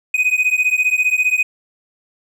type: beating tone pair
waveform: triangle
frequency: 2493 / 2508 Hz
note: D#7 / D#7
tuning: +3 / +13 cents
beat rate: 15 Hz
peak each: -15 dBFS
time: 0.14-1.43 s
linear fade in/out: 5 ms
effects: none